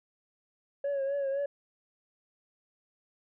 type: tone with vibrato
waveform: sine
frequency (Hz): 554.4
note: C#5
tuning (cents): 0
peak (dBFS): -26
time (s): 0.84-1.46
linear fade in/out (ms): 5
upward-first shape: triangle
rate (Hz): 3.9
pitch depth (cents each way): 55
effects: tanh soft clip ceiling -27 dBFS